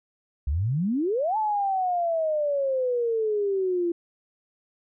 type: exponential two-way sweep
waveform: sine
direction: up then down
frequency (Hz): 64 to 880 to 338.4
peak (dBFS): -22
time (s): 0.47-3.92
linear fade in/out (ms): 5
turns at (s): 1.37
effects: none